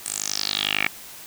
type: tone with band-pass filter sweep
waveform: 10% pulse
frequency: 51 Hz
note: G#1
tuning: 31 cents flat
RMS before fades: -26 dBFS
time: 0.06-0.87 s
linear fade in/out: 0 ms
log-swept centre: 9000 to 2200 Hz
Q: 5.3
effects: white hiss -41 dBFS RMS until 1.26 s